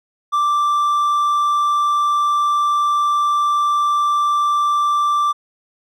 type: tone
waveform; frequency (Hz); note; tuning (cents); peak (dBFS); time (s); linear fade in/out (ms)
triangle; 1174.7; D6; 0; -12; 0.32-5.33; 20
effects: none